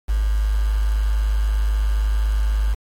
sine tone with quantisation, 51.91 Hz, G#1, in tune, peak -16 dBFS, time 0.08-2.75 s, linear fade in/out 20 ms, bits 6, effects AAC 48 kbps

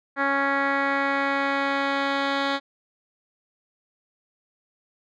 10% pulse tone with low-pass filter sweep, 277.2 Hz, C#4, in tune, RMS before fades -24 dBFS, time 0.16-2.6 s, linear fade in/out 50 ms, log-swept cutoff 1800 to 3300 Hz, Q 2.6, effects none

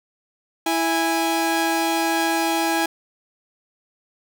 sawtooth tone pair together, 329.6 / 824.8 Hz, E4 / G#5, 0 / -12 cents, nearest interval octave + major third, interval 1588 cents, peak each -18 dBFS, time 0.66-2.86 s, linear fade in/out 5 ms, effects none

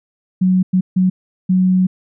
sine tone bursts at uneven times, 185 Hz, F#3, in tune, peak -10 dBFS, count 4, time 0.41-0.63 / 0.73-0.81 / 0.96-1.1 / 1.49-1.87 s, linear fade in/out 10 ms, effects none

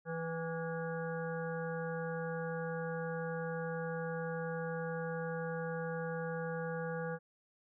harmonic tone with a mistuned harmonic, 164.81 Hz, E3, in tune, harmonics 1 / 3 / 5 / 7 / 9 / 10, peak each -40 / -39 / -47 / -51 / -47 / -48 dBFS, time 0.05-7.19 s, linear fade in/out 50 ms, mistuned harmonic 9, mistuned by -53 cents, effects none

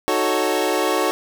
25% pulse chord, D# half-diminished seventh, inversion none, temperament equal, 311.1 / 370 / 440 / 554.4 Hz, D#4 / F#4 / A4 / C#5, 0 / 0 / 0 / 0 cents, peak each -21 / -19 / -20 / -20 dBFS, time 0.08-1.11 s, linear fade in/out 0 ms, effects none

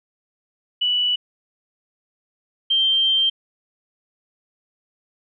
sine tone pair in turn, 2957 / 3148 Hz, F#7 / G7, -2 / +7 cents, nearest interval minor second, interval 109 cents, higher second, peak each -17 / -15 dBFS, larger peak second, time 0.81-1.16 / 2.7-3.3 s, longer second, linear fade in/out 10 ms, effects none

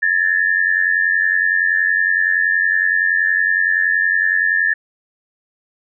sine tone pair together, 1707.3 / 1798 Hz, G#6 / A6, +47 / +37 cents, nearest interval minor second, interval 90 cents, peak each -16 dBFS, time 0.02-4.74 s, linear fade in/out 10 ms, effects none

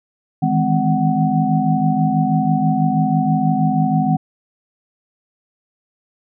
sine tone cluster, 156.6 / 162.8 / 208.6 / 257.7 / 746 Hz, D#3 / E3 / G#3 / C4 / F#5, +11 / -21 / +8 / -26 / +14 cents, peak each -20 dBFS, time 0.42-4.17 s, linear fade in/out 10 ms, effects none

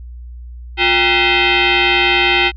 sine tone with frequency modulation, 220 Hz, A3, in tune, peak -10 dBFS, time 0.77-2.52 s, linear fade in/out 50 ms, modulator 575 Hz, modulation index 5.6, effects added 60 Hz sine -29 dBFS peak until 2.56 s

